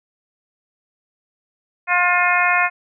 harmonic tone, 355.5 Hz, F4, 31 cents sharp, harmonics 2 / 3 / 4 / 5 / 6 / 7, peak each -21 / -21 / -21 / -21 / -21 / -21 dBFS, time 1.87-2.7 s, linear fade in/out 50 ms, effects none

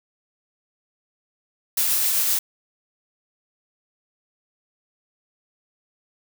blue noise with tremolo, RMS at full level -20 dBFS, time 1.77-2.39 s, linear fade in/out 5 ms, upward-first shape triangle, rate 7.8 Hz, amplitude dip 25%, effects none

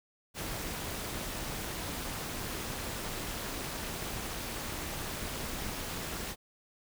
pink noise with amplitude modulation, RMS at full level -35 dBFS, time 0.34-6.36 s, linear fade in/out 50 ms, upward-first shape sine, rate 277 Hz, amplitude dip 65%, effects none

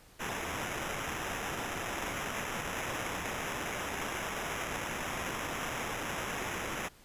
white noise with sample-and-hold, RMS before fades -37 dBFS, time 0.19-6.89 s, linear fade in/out 20 ms, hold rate 4410 Hz, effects pink hiss -59 dBFS RMS until 7.04 s + resampled to 32000 Hz

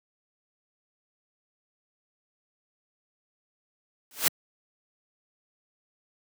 white noise with exponential growth, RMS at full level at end -18 dBFS, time 4.11-4.28 s, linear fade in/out 1 ms, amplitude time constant 36 ms, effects high-pass 150 Hz 12 dB/octave

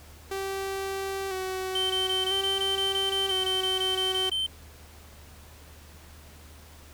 sawtooth tone with vibrato, 382 Hz, G4, 45 cents flat, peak -26 dBFS, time 0.31-4.3 s, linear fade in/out 5 ms, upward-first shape square, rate 0.5 Hz, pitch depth 29 cents each way
triangle tone bursts, 3101 Hz, G7, 19 cents flat, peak -24 dBFS, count 16, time 1.75-4.465 s, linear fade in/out 5 ms, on 150 ms, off 21 ms
effects added 76 Hz sine -49 dBFS peak until 6.93 s + pink hiss -52 dBFS RMS until 6.93 s

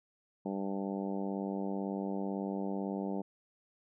harmonic tone, 98 Hz, G2, in tune, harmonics 2 / 3 / 4 / 5 / 6 / 7 / 8 / 9, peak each -36 / -40 / -42 / -44 / -46 / -47 / -48 / -49 dBFS, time 0.45-3.22 s, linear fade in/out 10 ms, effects none

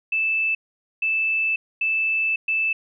sine tone bursts at uneven times, 2634 Hz, E7, 2 cents flat, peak -19 dBFS, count 4, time 0.12-0.55 / 1.02-1.56 / 1.81-2.36 / 2.48-2.73 s, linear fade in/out 5 ms, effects none

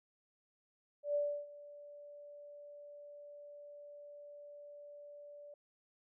sine tone with ADSR envelope, 582 Hz, D5, 16 cents flat, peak -30 dBFS, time 1.03-5.54 s, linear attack 120 ms, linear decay 310 ms, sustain -20 dB, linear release 3 ms, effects none

